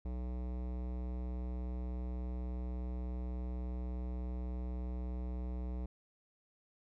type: tone with hard clipping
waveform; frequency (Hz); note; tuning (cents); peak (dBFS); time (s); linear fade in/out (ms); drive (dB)
sine; 61.74; B1; 0; -39; 0.05-5.86; 5; 18
effects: none